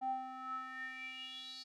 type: tone with band-pass filter sweep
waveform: square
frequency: 259.7 Hz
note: C4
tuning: 13 cents flat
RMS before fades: -44 dBFS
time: 0.01-1.64 s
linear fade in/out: 20 ms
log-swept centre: 710 to 4600 Hz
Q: 8.7
effects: none